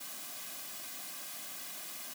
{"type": "noise with comb filter", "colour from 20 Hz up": "white", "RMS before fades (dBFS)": -44, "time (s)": [0, 2.14], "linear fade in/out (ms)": 10, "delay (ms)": 2.2, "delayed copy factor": -0.65, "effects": ["high-pass 200 Hz 12 dB/octave"]}